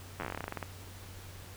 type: slowing click train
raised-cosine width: 0.5 ms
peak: -21 dBFS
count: 17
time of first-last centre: 0.2-0.628 s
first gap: 10 ms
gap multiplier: 1.12
effects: added 93 Hz sine -48 dBFS peak until 1.56 s + pink hiss -51 dBFS RMS until 1.56 s